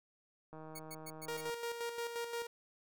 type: click train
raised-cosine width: 1 ms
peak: -37 dBFS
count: 153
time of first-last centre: 0.53-1.498 s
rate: 157 Hz
type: tone bursts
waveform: 5% pulse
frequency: 2222 Hz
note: C#7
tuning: 4 cents sharp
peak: -35 dBFS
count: 5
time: 0.75-1.415 s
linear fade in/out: 10 ms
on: 45 ms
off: 110 ms
type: tone with tremolo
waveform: sawtooth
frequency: 469.6 Hz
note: A#4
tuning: 13 cents sharp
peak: -33 dBFS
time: 1.28-2.47 s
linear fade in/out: 5 ms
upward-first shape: square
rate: 5.7 Hz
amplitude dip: 50%
effects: none